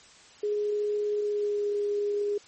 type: tone with pitch glide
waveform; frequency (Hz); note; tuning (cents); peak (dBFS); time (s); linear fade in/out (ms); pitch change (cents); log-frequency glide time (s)
sine; 416.7 to 411; G#4 to G#4; +6 to -18; -25; 0.43-2.38; 5; -24; 1.16-1.73
effects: white hiss -53 dBFS RMS until 2.47 s + MP3 32 kbps